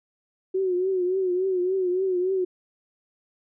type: tone with vibrato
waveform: sine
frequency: 370 Hz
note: F#4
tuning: in tune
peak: -21 dBFS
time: 0.54-2.45 s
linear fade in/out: 10 ms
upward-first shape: triangle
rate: 3.5 Hz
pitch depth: 83 cents each way
effects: none